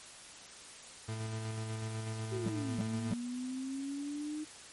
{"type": "tone with tremolo", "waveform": "40% pulse", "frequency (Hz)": 110.5, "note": "A2", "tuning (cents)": 8, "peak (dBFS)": -35, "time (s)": [1.08, 3.14], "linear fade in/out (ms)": 10, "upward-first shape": "square", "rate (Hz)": 8.1, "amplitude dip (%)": 25}
{"type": "linear two-way sweep", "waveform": "sine", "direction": "down then up", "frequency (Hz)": [392, 220, 308], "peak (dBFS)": -36, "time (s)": [2.31, 4.45], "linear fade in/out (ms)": 20, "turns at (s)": 2.82}
{"type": "tone bursts", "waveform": "triangle", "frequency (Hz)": 192.6, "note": "G3", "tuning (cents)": -30, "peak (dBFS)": -29, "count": 3, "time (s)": [2.46, 3.135], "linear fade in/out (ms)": 0, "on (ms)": 25, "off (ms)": 300}
{"effects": ["white hiss -51 dBFS RMS until 4.72 s", "MP3 48 kbps"]}